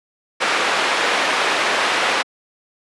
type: low-pass noise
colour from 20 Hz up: white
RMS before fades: -18 dBFS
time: 0.4-2.23 s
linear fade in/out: 20 ms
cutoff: 2300 Hz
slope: 12 dB/octave
effects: high-pass 400 Hz 12 dB/octave + resampled to 24000 Hz